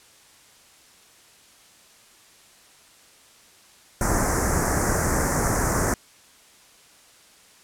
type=band-stop noise; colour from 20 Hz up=pink; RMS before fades=-22 dBFS; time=4.01-5.94 s; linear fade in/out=2 ms; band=1900 to 5800 Hz; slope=48 dB/octave; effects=white hiss -53 dBFS RMS until 7.63 s + low-pass 10000 Hz 12 dB/octave